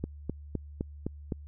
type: click train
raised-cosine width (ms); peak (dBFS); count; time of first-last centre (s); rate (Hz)
3; -18; 6; 0.04-1.322; 3.9
effects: added 73 Hz sine -43 dBFS peak until 1.47 s